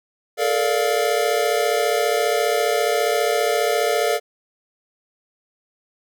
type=chord; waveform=square; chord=Bb major seventh; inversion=third; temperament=equal with one note detuned; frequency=431.4 / 466.2 / 587.3 / 698.5 Hz; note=A4 / Bb4 / D5 / F5; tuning=-34 / 0 / 0 / 0 cents; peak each=-24 dBFS; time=0.37-4.2 s; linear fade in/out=50 ms; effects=none